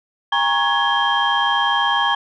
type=tone cluster; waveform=sine; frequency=810 / 930 / 1098 / 1676 / 3188 Hz; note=G#5 / A#5 / C#6 / G#6 / G7; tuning=-43 / -4 / -17 / +15 / +28 cents; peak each=-21 dBFS; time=0.32-2.15 s; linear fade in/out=5 ms; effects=tanh soft clip ceiling -7 dBFS